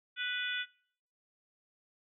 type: harmonic tone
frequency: 493.9 Hz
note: B4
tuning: in tune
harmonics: 3 / 4 / 5 / 6 / 7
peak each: -36 / -43 / -40 / -42 / -39 dBFS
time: 0.16-0.66 s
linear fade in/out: 50 ms
effects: noise-tail reverb RT60 0.6 s tail -23 dB re dry